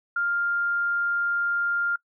sine tone, 1400 Hz, F6, 4 cents sharp, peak -22 dBFS, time 0.16-1.96 s, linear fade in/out 5 ms, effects noise-tail reverb RT60 0.1 s tail -24 dB re dry

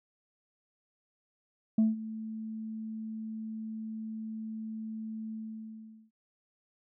sine tone with ADSR envelope, 220 Hz, A3, in tune, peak -18 dBFS, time 1.78-6.11 s, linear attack 5 ms, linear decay 170 ms, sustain -18 dB, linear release 790 ms, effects tanh soft clip ceiling -19 dBFS

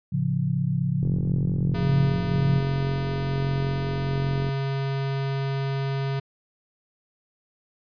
sine chord, A augmented, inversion none, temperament equal, 110 / 138.59 / 174.61 Hz, A2 / C#3 / E#3, 0 / 0 / 0 cents, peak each -30 / -24 / -26 dBFS, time 0.12-2.6 s, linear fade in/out 10 ms
click train, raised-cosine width 3 ms, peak -19 dBFS, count 157, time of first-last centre 1.03-4.489 s, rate 45.1 Hz
square tone, 136.6 Hz, C#3, 25 cents flat, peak -25 dBFS, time 1.74-6.2 s, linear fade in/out 10 ms
effects resampled to 11025 Hz

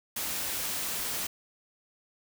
white noise, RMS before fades -33 dBFS, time 0.16-1.27 s, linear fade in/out 5 ms, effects none

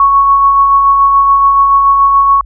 sine tone with tremolo, 1108.7 Hz, C#6, in tune, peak -3 dBFS, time 0-2.41 s, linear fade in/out 2 ms, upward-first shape sine, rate 7 Hz, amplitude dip 30%, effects added 50 Hz sine -29 dBFS peak until 2.45 s

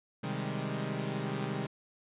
sawtooth chord, Ab major seventh, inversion first, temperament equal, 130.81 / 155.56 / 196 / 207.7 Hz, C3 / Eb3 / G3 / Ab3, 0 / 0 / 0 / 0 cents, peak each -34 / -34 / -35 / -36 dBFS, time 0.23-1.67 s, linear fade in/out 10 ms, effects resampled to 8000 Hz

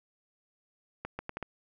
accelerating click train, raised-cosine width 0.5 ms, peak -21 dBFS, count 5, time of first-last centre 1.05-1.427 s, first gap 140 ms, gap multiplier 0.74, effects none

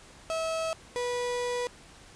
35% pulse tone pair in turn, 648 / 488.8 Hz, E5 / B4, -30 / -18 cents, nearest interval perfect fourth, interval 488 cents, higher first, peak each -27 dBFS, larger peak neither, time 0.3-0.73 / 0.96-1.67 s, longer second, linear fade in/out 0 ms, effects pink hiss -52 dBFS RMS until 2.15 s + resampled to 22050 Hz

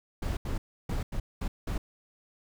brown noise bursts at uneven times, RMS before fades -31 dBFS, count 6, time 0.22-0.37 / 0.45-0.58 / 0.89-1.03 / 1.12-1.2 / 1.41-1.48 / 1.67-1.78 s, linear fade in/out 5 ms, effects none

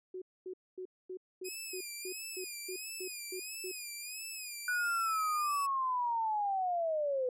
sine tone bursts, 370 Hz, F#4, in tune, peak -39 dBFS, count 12, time 0.14-3.716 s, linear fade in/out 5 ms, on 78 ms, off 240 ms
5% pulse tone with vibrato, 2489 Hz, D#7, in tune, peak -31 dBFS, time 1.44-5.67 s, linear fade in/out 20 ms, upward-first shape sine, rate 1.5 Hz, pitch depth 100 cents each way
sine linear sweep, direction down, 1480 to 493.9 Hz, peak -30 dBFS, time 4.68-7.29 s, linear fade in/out 2 ms
effects low-pass 12000 Hz 12 dB/octave

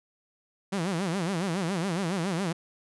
sawtooth tone with vibrato, 180.2 Hz, F#3, 45 cents flat, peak -23 dBFS, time 0.72-2.53 s, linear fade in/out 10 ms, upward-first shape sine, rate 7.2 Hz, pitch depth 200 cents each way, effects resampled to 24000 Hz

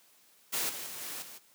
white noise with level steps, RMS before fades -32 / -40 / -42 / -40 / -48 dBFS, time 0.52-1.39 s, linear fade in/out 20 ms, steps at 0.69 / 0.86 / 1.01 / 1.22 s, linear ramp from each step 5 ms, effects white hiss -63 dBFS RMS until 1.54 s + high-pass 150 Hz 12 dB/octave

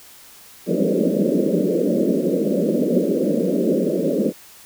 pink band-pass noise, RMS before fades -19 dBFS, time 0.66-4.33 s, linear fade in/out 50 ms, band 170 to 590 Hz, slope 96 dB/octave, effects white hiss -45 dBFS RMS until 4.65 s

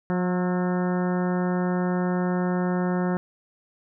harmonic tone with a mistuned harmonic, 180 Hz, F#3, 47 cents flat, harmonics 1 / 2 / 3 / 4 / 5 / 6 / 7 / 8 / 9 / 10, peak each -23 / -29 / -33 / -35 / -37 / -39 / -40 / -41 / -42 / -43 dBFS, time 0.1-3.17 s, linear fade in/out 0 ms, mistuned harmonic 7, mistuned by +70 cents, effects none

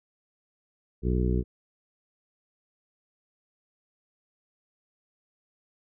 harmonic tone, 61.74 Hz, B1, in tune, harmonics 1 / 2 / 3 / 4 / 5 / 6 / 7, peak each -25 / -30 / -30 / -36 / -36 / -33 / -36 dBFS, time 1.02-1.44 s, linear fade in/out 50 ms, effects none

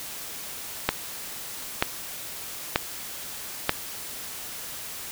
click train, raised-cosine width 0.3 ms, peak -3 dBFS, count 4, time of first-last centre 0.89-3.694 s, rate 1.07 Hz, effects white hiss -37 dBFS RMS until 5.11 s

